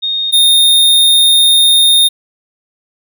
sine / square tone pair in turn, 3700 / 3668 Hz, A#7 / A#7, -14 / -29 cents, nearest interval unison, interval 15 cents, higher first, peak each -13 / -6 dBFS, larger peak second, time 0.02-0.32 / 0.32-2.09 s, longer second, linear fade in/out 20 ms, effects none

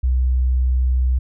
sine tone, 63.3 Hz, B1, 43 cents sharp, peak -14 dBFS, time 0.03-1.19 s, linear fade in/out 10 ms, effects none

